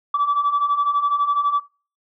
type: beating tone pair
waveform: sine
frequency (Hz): 1146 / 1158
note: D6 / D6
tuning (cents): -43 / -25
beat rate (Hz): 12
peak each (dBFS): -21 / -17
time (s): 0.14-1.6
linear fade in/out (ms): 5
effects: noise-tail reverb RT60 0.4 s tail -23 dB re dry + tanh soft clip ceiling -12 dBFS